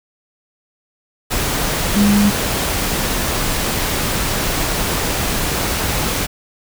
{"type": "tone in noise", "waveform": "sine", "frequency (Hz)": 204.7, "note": "G#3", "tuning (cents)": -25, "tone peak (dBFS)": -10, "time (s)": [1.95, 2.31], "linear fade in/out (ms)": 20, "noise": "pink", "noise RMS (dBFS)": -19, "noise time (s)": [1.3, 6.27], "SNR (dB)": 6, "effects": []}